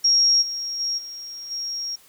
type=tone with level steps; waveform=sine; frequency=5588 Hz; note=F8; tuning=in tune; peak=-14 / -26 / -22 / -33 / -26 dBFS; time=0.04-1.96 s; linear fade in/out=10 ms; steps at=0.41 / 0.79 / 0.97 / 1.5 s; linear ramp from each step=20 ms; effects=white hiss -53 dBFS RMS until 2.08 s